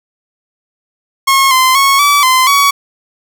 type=tone with pitch steps; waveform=sawtooth; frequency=1085 / 1035 / 1101 / 1150 / 1032 / 1127 Hz; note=C#6 / C6 / C#6 / D6 / C6 / C#6; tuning=-37 / -19 / -12 / -37 / -24 / +28 cents; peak=-3 dBFS; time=1.27-2.71 s; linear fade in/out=10 ms; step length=240 ms; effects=none